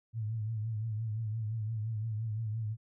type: tone with vibrato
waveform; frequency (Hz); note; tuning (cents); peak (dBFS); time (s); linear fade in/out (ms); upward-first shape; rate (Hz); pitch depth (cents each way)
sine; 110; A2; 0; -32; 0.13-2.77; 50; triangle; 5.8; 87
effects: none